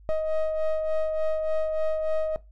triangle ring-modulated tone, 314.7 Hz, D#4, 20 cents sharp, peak -17 dBFS, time 0.09-2.36 s, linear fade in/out 0 ms, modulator 313 Hz, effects noise-tail reverb RT60 0.2 s tail -18 dB re dry + added 50 Hz sine -48 dBFS peak until 2.51 s

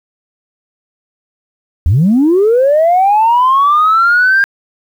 sine linear sweep, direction up, 69.3 to 1613 Hz, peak -5 dBFS, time 1.86-4.44 s, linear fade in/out 0 ms, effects tanh soft clip ceiling -3 dBFS + 7-bit

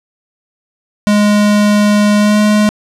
square tone with pitch glide, 207.7 to 210.5 Hz, G#3 to G#3, 0 to +24 cents, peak -8 dBFS, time 1.07-2.69 s, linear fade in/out 0 ms, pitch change +24 cents, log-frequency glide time 2.18-2.39 s, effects low-pass 10000 Hz 12 dB/octave + 7-bit

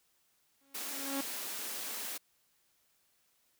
sawtooth tone with exponential growth, 275.1 Hz, C#4, 13 cents flat, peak -28 dBFS, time 0.61-1.21 s, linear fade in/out 5 ms, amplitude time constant 130 ms
white high-pass noise, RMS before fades -40 dBFS, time 0.74-2.18 s, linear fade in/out 10 ms, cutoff 190 Hz, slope 48 dB/octave
effects white hiss -73 dBFS RMS until 3.59 s

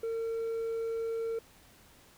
sine tone with hard clipping, 455 Hz, A#4, 42 cents flat, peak -32 dBFS, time 0.03-1.39 s, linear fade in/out 5 ms, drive 2 dB, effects pink hiss -59 dBFS RMS until 2.17 s

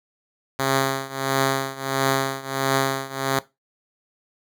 5% pulse tone with tremolo, 135.2 Hz, C#3, 43 cents flat, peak -6 dBFS, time 0.59-3.39 s, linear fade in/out 2 ms, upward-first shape triangle, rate 1.5 Hz, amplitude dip 90%, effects noise-tail reverb RT60 0.2 s tail -17 dB re dry

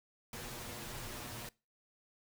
pink noise with comb filter, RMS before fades -45 dBFS, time 0.33-1.49 s, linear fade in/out 2 ms, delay 8.4 ms, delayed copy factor +0.75, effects noise-tail reverb RT60 0.3 s tail -23 dB re dry

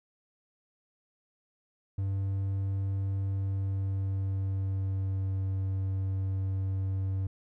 triangle tone with pitch glide, 97.4 to 95.84 Hz, G2 to G2, -11 to -39 cents, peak -26 dBFS, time 1.98-7.27 s, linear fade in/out 5 ms, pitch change -28 cents, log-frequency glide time 3.24-5.41 s, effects none

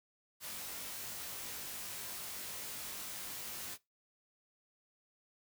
white noise with comb filter, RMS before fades -44 dBFS, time 0.4-3.78 s, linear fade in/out 50 ms, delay 20 ms, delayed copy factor +0.75, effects noise-tail reverb RT60 0.2 s tail -20 dB re dry

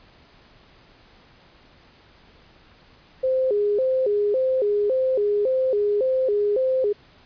sine tone with vibrato, 463.4 Hz, A#4, 10 cents flat, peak -18 dBFS, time 3.23-6.93 s, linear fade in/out 10 ms, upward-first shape square, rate 1.8 Hz, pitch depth 200 cents each way, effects pink hiss -53 dBFS RMS until 7.25 s + resampled to 11025 Hz

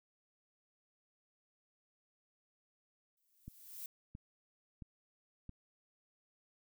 violet noise with exponential growth, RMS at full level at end -44 dBFS, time 3.17-3.86 s, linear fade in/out 2 ms, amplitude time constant 150 ms
click train, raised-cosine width 5 ms, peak -35 dBFS, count 4, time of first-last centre 3.48-5.493 s, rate 1.49 Hz
effects none

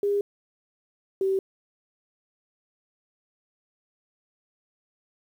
sine tone pair in turn, 405.3 / 385.1 Hz, G#4 / G4, -42 / -31 cents, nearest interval minor second, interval 89 cents, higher first, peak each -21 dBFS, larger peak neither, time 0.03-0.21 / 1.21-1.39 s, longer neither, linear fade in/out 2 ms, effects 9-bit

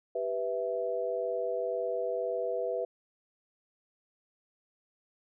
sine chord, E minor, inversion first, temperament equal, 392 / 493.9 / 659.3 Hz, G4 / B4 / E5, 0 / 0 / 0 cents, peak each -37 / -32 / -34 dBFS, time 0.15-2.85 s, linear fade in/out 5 ms, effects none

